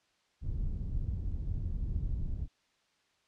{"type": "low-pass noise", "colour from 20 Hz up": "pink", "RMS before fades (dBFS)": -34, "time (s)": [0.41, 2.48], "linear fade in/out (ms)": 50, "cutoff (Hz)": 100, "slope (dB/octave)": 12, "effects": ["white hiss -72 dBFS RMS until 3.27 s", "low-pass 5000 Hz 12 dB/octave"]}